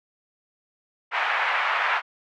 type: band-pass noise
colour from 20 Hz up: white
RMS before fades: -24 dBFS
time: 1.11-2.02 s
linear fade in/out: 50 ms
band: 730 to 2200 Hz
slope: 24 dB/octave
effects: none